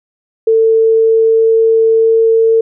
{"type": "tone with pitch glide", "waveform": "sine", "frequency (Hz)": [447.6, 450.5], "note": ["A4", "A4"], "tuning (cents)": [30, 41], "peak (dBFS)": -6, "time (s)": [0.47, 2.61], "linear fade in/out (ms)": 5, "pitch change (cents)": 11, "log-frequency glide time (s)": [0.82, 2.13], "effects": []}